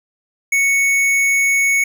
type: tone with hard clipping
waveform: triangle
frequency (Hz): 2217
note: C#7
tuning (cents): 0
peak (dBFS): -14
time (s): 0.52-1.84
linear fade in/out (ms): 5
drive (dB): 16
effects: none